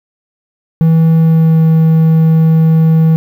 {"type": "tone with pitch glide", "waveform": "triangle", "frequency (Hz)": [162.4, 160.81], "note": ["E3", "E3"], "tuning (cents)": [-26, -43], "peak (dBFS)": -3, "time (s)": [0.81, 3.16], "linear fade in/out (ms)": 0, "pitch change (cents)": -17, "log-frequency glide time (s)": [1.16, 1.63], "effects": ["7-bit"]}